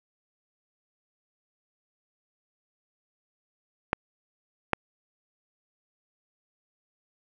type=clicks; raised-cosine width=0.5 ms; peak=-7 / -6 dBFS; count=2; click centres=3.931 / 4.733 s; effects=none